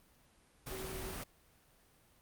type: tone in noise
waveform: sine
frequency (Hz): 379.3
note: F#4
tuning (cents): +43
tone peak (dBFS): -45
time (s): 0.7-1.14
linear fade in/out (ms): 10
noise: pink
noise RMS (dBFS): -43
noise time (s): 0.66-1.24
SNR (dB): -5
effects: pink hiss -67 dBFS RMS until 2.21 s + Opus 32 kbps